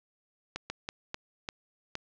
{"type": "slowing click train", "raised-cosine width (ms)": 0.2, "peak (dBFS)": -17, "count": 6, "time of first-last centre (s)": [0.56, 1.954], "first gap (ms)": 140, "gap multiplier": 1.35, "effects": ["low-pass 6000 Hz 12 dB/octave", "9-bit"]}